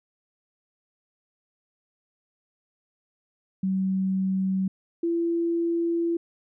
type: tone pair in turn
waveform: sine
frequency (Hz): 190.1 / 337.5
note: F#3 / E4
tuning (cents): +47 / +41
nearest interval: minor seventh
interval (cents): 994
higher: second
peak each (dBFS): -22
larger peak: neither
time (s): 3.63-4.68 / 5.03-6.17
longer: second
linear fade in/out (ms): 5
effects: none